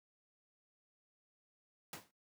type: noise with exponential decay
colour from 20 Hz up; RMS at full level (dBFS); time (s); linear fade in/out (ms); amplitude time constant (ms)
pink; -42; 1.93-2.11; 1; 39
effects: noise-tail reverb RT60 0.1 s tail -17 dB re dry + high-pass 150 Hz 12 dB/octave